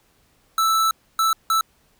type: tone bursts at uneven times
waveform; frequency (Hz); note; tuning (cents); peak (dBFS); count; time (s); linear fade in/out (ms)
square; 1318.5; E6; 0; -17; 3; 0.58-0.91 / 1.19-1.33 / 1.5-1.61; 2
effects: pink hiss -61 dBFS RMS until 1.99 s